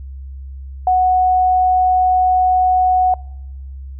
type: tone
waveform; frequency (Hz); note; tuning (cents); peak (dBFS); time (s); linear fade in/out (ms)
sine; 738; F#5; -5; -10; 0.87-3.14; 2
effects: noise-tail reverb RT60 0.9 s tail -25 dB re dry + added 67 Hz sine -28 dBFS peak until 3.99 s